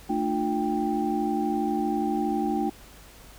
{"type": "tone cluster", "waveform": "sine", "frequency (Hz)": [222.6, 299.8, 352.1, 788], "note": ["A3", "D4", "F4", "G5"], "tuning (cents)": [20, 36, 14, 9], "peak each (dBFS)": [-29, -28, -30, -29], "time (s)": [0.09, 2.7], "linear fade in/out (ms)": 10, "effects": ["added 50 Hz sine -51 dBFS peak until 3.38 s", "pink hiss -50 dBFS RMS until 3.38 s"]}